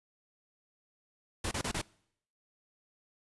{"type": "noise bursts", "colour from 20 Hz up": "pink", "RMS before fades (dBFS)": -34, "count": 4, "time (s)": [1.44, 1.816], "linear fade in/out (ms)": 5, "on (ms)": 73, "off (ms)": 28, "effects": ["noise-tail reverb RT60 0.7 s tail -24 dB re dry", "resampled to 24000 Hz"]}